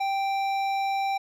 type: tone with hard clipping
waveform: triangle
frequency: 784 Hz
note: G5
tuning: in tune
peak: -26 dBFS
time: 0-1.18 s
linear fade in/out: 10 ms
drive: 15 dB
effects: none